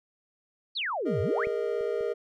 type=exponential two-way sweep; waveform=sine; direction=down then up; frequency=4678 to 87.7 to 2643 Hz; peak=-28 dBFS; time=0.75-1.46 s; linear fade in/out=20 ms; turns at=1.21 s
type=chord; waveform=triangle; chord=Ab suspended second; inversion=none; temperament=equal with one note detuned; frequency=409.1 / 466.2 / 622.3 Hz; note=Ab4 / Bb4 / Eb5; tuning=-26 / 0 / 0 cents; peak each=-29 / -28 / -33 dBFS; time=1.05-2.14 s; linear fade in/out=20 ms
type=clicks; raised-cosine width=3 ms; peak=-29 / -39 / -38 dBFS; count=3; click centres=1.471 / 1.809 / 2.009 s
effects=none